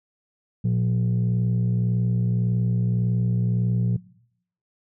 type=tone pair together; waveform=sine; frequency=117.8 / 179.57 Hz; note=A#2 / F3; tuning=+19 / +48 cents; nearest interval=perfect fifth; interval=729 cents; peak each=-19 / -21 dBFS; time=0.64-3.97 s; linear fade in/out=10 ms; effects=noise-tail reverb RT60 0.7 s tail -21 dB re dry + tanh soft clip ceiling -16 dBFS